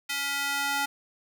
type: tone with high-pass filter sweep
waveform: square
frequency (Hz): 281.2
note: C#4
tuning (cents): +25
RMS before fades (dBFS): -29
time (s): 0.09-0.86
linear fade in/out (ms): 10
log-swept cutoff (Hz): 2100 to 990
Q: 1.2
effects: none